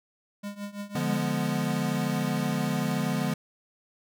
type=tone with tremolo; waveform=square; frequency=203.3 Hz; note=G#3; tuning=37 cents flat; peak=-32 dBFS; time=0.43-1.25 s; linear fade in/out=10 ms; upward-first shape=triangle; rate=6 Hz; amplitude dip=90%
type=chord; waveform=square; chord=D diminished seventh; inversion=none; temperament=equal; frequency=146.83 / 174.61 / 207.7 / 246.9 Hz; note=D3 / F3 / Ab3 / Cb4; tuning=0 / 0 / 0 / 0 cents; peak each=-32 dBFS; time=0.95-3.34 s; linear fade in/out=5 ms
effects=none